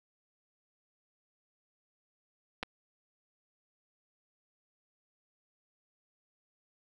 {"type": "clicks", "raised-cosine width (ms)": 0.3, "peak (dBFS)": [-18, -24], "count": 2, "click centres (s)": [2.629, 2.633], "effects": []}